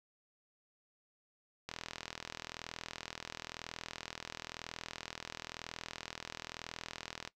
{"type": "click train", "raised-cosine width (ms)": 0.2, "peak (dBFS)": -23, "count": 230, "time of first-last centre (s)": [1.69, 7.275], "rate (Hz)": 41, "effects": ["noise-tail reverb RT60 0.1 s tail -18 dB re dry"]}